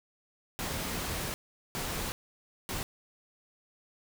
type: noise bursts at uneven times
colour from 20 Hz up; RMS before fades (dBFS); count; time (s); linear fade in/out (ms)
pink; -35; 3; 0.59-1.34 / 1.75-2.12 / 2.69-2.83; 0
effects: none